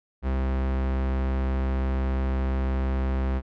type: tone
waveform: 45% pulse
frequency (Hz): 65.8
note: C2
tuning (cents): +10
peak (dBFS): -23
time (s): 0.22-3.42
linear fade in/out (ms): 50
effects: low-pass 2000 Hz 12 dB/octave